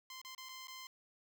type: tone with dropouts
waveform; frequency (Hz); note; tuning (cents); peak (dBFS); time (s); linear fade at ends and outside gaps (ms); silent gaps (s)
10% pulse; 1041; C6; -9; -39; 0.1-0.87; 2; 0.216-0.248 / 0.349-0.379 / 0.488-0.491 / 0.672-0.681
effects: none

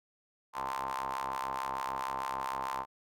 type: ring-modulated tone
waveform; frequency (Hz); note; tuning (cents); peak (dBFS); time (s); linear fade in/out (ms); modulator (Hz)
sawtooth; 66.6; C2; +31; -27; 0.53-2.86; 50; 968
effects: none

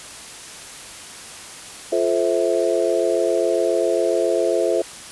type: chord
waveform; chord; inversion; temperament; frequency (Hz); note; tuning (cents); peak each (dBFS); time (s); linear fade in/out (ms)
sine; F major seventh; none; just; 349.2 / 436.5 / 523.8 / 654.8; F4 / A4 / C5 / E5; 0 / -14 / +2 / -12; -22; 1.92-4.82; 5
effects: white hiss -37 dBFS RMS until 5.11 s + resampled to 24000 Hz

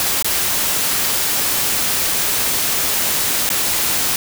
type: noise with dropouts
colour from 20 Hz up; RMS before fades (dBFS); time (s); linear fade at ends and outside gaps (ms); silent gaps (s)
white; -18; 0-4.16; 1; 0.225-0.245 / 3.491-3.501
effects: none

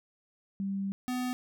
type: tone pair in turn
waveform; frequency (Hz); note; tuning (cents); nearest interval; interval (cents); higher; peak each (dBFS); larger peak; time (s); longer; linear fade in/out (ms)
sine / square; 196 / 250.7; G3 / B3; 0 / +26; major third; 426; second; -30 / -31; first; 0.6-0.92 / 1.08-1.33; first; 0
effects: none

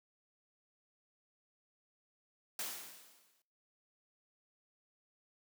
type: noise with exponential decay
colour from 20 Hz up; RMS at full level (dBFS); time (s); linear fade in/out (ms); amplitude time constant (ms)
white; -38; 2.59-3.42; 2; 180
effects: noise-tail reverb RT60 0.6 s tail -23 dB re dry + high-pass 200 Hz 12 dB/octave

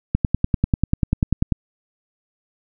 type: click train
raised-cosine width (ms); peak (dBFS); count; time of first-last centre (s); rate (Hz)
5; -4; 15; 0.15-1.523; 10.2
effects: none

